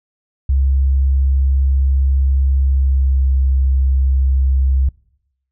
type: tone with pitch glide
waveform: sine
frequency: 67.4 to 66.4 Hz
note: C#2 to C2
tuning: -48 to +26 cents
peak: -11 dBFS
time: 0.49-4.89 s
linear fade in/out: 5 ms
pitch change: -26 cents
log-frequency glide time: 2.62-3.29 s
effects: noise-tail reverb RT60 0.8 s tail -24 dB re dry